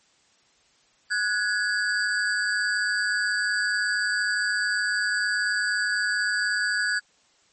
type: ring-modulated tone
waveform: square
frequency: 1568 Hz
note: G6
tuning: in tune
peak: -20 dBFS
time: 1.1-7 s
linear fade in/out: 20 ms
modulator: 102 Hz
effects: white hiss -62 dBFS RMS until 7.52 s + MP3 32 kbps